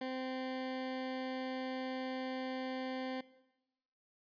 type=tone; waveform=20% pulse; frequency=259.3 Hz; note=C4; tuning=15 cents flat; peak=-33 dBFS; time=0.01-3.21 s; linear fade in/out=5 ms; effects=noise-tail reverb RT60 1.0 s tail -19 dB re dry + resampled to 11025 Hz